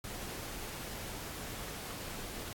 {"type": "noise", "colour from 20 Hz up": "pink", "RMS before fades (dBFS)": -43, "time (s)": [0.04, 2.53], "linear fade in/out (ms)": 2, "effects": ["AAC 64 kbps"]}